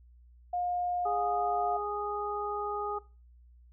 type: tone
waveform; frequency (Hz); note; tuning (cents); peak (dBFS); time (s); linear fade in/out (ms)
sine; 712; F5; +33; -29; 0.53-1.77; 5
type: harmonic tone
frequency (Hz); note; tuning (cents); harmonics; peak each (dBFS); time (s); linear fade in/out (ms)
413.6; G#4; -7; 1 / 2 / 3; -36 / -36 / -36; 1.05-2.99; 10
effects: noise-tail reverb RT60 0.3 s tail -18 dB re dry + added 60 Hz sine -54 dBFS peak until 3.72 s